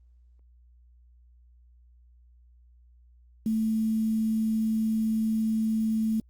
sine tone with quantisation, 220.6 Hz, A3, 5 cents sharp, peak -23 dBFS, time 3.46-6.2 s, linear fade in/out 2 ms, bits 8, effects added 60 Hz sine -54 dBFS peak until 6.29 s + Opus 24 kbps

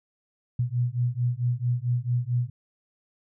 sine beating tone pair, 120 / 124.5 Hz, B2 / B2, -49 / +14 cents, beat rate 4.5 Hz, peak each -26 dBFS, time 0.59-2.5 s, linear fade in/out 5 ms, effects none

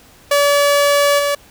sawtooth tone with level steps, 573 Hz, D5, 43 cents flat, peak -7 / -11 dBFS, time 0.31-1.35 s, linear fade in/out 5 ms, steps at 1.18 s, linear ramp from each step 20 ms, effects pink hiss -46 dBFS RMS until 1.5 s

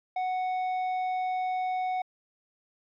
sine tone with tanh clipping, 740 Hz, F#5, in tune, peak -28 dBFS, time 0.16-2.02 s, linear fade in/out 5 ms, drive 7 dB, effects MP3 64 kbps

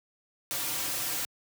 white noise with comb filter, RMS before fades -32 dBFS, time 0.51-1.25 s, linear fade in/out 0 ms, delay 4.7 ms, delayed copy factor -0.65, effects high-pass 100 Hz 12 dB/octave

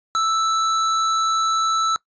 square tone, 1318.5 Hz, E6, in tune, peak -18 dBFS, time 0.15-1.96 s, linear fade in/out 0 ms, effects noise-tail reverb RT60 0.1 s tail -21 dB re dry + resampled to 16000 Hz

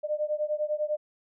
sine beating tone pair, 599 / 609 Hz, D5 / D#5, +34 / -37 cents, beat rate 10 Hz, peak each -29 / -30 dBFS, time 0.03-0.97 s, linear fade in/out 20 ms, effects none

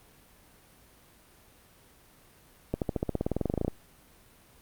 accelerating click train, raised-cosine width 2 ms, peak -14 dBFS, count 19, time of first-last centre 2.74-3.68 s, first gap 78 ms, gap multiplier 0.95, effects pink hiss -58 dBFS RMS until 4.61 s + Opus 32 kbps

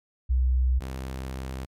sine / sawtooth tone pair in turn, 63.4 / 65.48 Hz, B1 / C2, +46 / +2 cents, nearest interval minor second, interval 56 cents, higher second, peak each -19 / -28 dBFS, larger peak first, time 0.29-0.8 / 0.8-1.66 s, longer second, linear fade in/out 20 ms, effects MP3 96 kbps

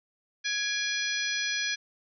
harmonic tone with a mistuned harmonic, 834 Hz, G#5, 7 cents sharp, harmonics 2 / 3 / 4 / 5 / 6 / 7, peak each -32 / -34 / -35 / -36 / -37 / -37 dBFS, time 0.44-1.76 s, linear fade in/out 20 ms, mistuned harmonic 3, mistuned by -74 cents, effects none

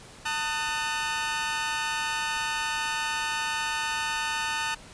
20% pulse chord, D# diminished, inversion second, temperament just, 896 / 1244.5 / 1493.4 Hz, A5 / D#6 / F#6, +31 / 0 / +16 cents, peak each -25 / -29 / -28 dBFS, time 0.25-4.75 s, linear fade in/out 10 ms, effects pink hiss -48 dBFS RMS until 4.93 s + resampled to 22050 Hz

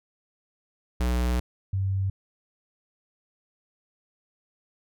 square / sine tone pair in turn, 61.1 / 96.54 Hz, B1 / G2, -18 / -26 cents, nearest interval minor sixth, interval 792 cents, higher second, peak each -23 dBFS, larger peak neither, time 1-1.4 / 1.73-2.1 s, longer first, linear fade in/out 5 ms, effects none

